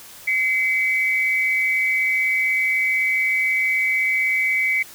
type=tone pair together; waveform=sine; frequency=2057 / 2273 Hz; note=C7 / C#7; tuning=-30 / +43 cents; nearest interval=major second; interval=173 cents; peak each=-20 dBFS; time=0.27-4.83 s; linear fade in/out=10 ms; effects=white hiss -42 dBFS RMS until 4.94 s